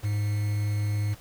triangle tone with quantisation, 103.83 Hz, G#2, in tune, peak -22 dBFS, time 0.03-1.15 s, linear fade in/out 20 ms, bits 7, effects pink hiss -51 dBFS RMS until 1.2 s

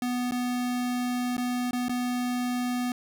square tone with dropouts, 246.9 Hz, B3, in tune, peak -27 dBFS, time 0.02-2.92 s, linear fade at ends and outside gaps 2 ms, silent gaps 0.311-0.32 / 1.368-1.379 / 1.71-1.731 / 1.884-1.894 s, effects none

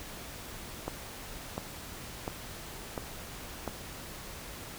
click train, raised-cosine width 1 ms, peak -19 dBFS, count 5, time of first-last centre 0.88-3.677 s, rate 1.43 Hz, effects pink hiss -44 dBFS RMS until 4.78 s

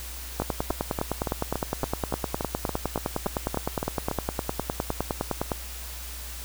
two click trains, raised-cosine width 1 ms, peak -13 / -11 dBFS, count 14 / 51, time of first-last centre 0.42-4.113 / 0.4-5.518 s, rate 3.52 / 9.77 Hz, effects added 60 Hz sine -38 dBFS peak until 6.44 s + white hiss -40 dBFS RMS until 6.44 s

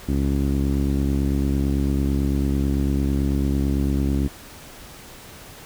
sawtooth tone with low-pass filter, 69 Hz, C#2, 7 cents flat, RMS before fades -21 dBFS, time 0.08-4.28 s, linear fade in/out 10 ms, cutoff 290 Hz, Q 2.7, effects pink hiss -42 dBFS RMS until 5.65 s

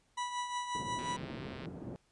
40% pulse tone with tremolo, 981 Hz, B5, 12 cents flat, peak -32 dBFS, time 0.17-1.17 s, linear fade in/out 10 ms, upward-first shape triangle, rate 5.6 Hz, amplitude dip 60%
pink band-pass noise, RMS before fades -44 dBFS, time 0.75-1.96 s, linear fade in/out 0 ms, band 130 to 390 Hz, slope 12 dB/octave
click train, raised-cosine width 0.3 ms, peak -32 dBFS, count 89, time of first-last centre 0.99-1.657 s, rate 132 Hz
effects pink hiss -72 dBFS RMS until 2.11 s + resampled to 22050 Hz

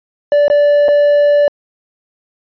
triangle tone with dropouts, 582 Hz, D5, 16 cents flat, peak -5 dBFS, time 0.32-1.48 s, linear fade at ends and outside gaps 1 ms, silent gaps 0.481-0.5 / 0.883-0.887 s, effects resampled to 11025 Hz

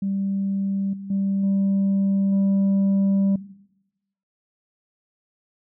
sine tone with level steps, 196 Hz, G3, in tune, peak -21 / -33 / -19 / -16 / -14 dBFS, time 0.02-3.36 s, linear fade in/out 5 ms, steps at 0.93 / 1.1 / 1.43 / 2.32 s, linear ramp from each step 5 ms, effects noise-tail reverb RT60 0.9 s tail -19 dB re dry + tanh soft clip ceiling -16 dBFS

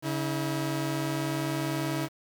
sawtooth tone pair together, 140.93 / 322.1 Hz, C#3 / E4, +29 / -40 cents, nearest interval octave + major second, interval 1431 cents, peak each -27 / -27 dBFS, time 0.02-2.09 s, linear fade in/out 50 ms, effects 8-bit

